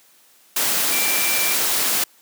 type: tone in noise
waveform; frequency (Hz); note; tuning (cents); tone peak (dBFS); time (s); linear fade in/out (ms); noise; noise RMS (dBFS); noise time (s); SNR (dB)
sine; 2349; D7; 0; -25; 0.92-1.54; 5; white; -20; 0.56-2.04; -8
effects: white hiss -54 dBFS RMS until 2.21 s + high-pass 200 Hz 12 dB/octave